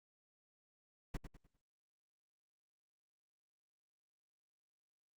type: noise with echo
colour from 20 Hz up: brown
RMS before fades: -39 dBFS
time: 1.14-1.17 s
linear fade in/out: 5 ms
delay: 100 ms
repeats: 4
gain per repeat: -9 dB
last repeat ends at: 1.57 s
effects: Opus 48 kbps